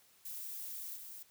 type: noise with level steps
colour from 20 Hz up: violet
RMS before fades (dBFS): -44 / -49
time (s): 0.25-1.23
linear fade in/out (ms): 5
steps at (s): 0.95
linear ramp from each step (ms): 20
effects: white hiss -66 dBFS RMS until 1.3 s